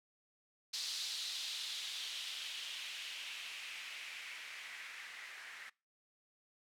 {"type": "noise with low-pass filter sweep", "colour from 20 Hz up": "violet", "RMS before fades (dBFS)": -45, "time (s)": [0.73, 5.7], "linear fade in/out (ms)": 10, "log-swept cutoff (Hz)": [4300, 1800], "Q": 2.6, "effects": ["noise-tail reverb RT60 0.3 s tail -24 dB re dry"]}